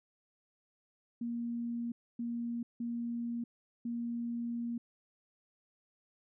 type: tone bursts at uneven times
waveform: sine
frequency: 235.8 Hz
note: A#3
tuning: 20 cents sharp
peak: -34 dBFS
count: 4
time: 1.21-1.92 / 2.19-2.63 / 2.8-3.44 / 3.85-4.78 s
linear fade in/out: 5 ms
effects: none